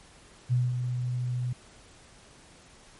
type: tone with ADSR envelope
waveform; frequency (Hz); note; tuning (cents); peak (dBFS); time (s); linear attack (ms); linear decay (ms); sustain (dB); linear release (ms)
sine; 123.9; B2; +6; -20; 0.49-1.53; 35; 210; -7; 5
effects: pink hiss -54 dBFS RMS until 2.99 s + MP3 48 kbps